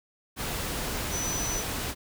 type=tone in noise; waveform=sine; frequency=5980 Hz; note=F#8; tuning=17 cents sharp; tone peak=-31 dBFS; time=1.1-1.64 s; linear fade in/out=50 ms; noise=pink; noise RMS=-32 dBFS; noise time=0.36-1.95 s; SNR=-2 dB; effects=none